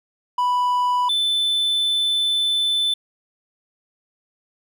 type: tone pair in turn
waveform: triangle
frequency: 987.8 / 3520 Hz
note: B5 / A7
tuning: 0 / 0 cents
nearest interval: octave + minor seventh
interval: 2200 cents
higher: second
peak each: -15 / -16 dBFS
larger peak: first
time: 0.38-1.09 / 1.09-2.94 s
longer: second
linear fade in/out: 5 ms
effects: none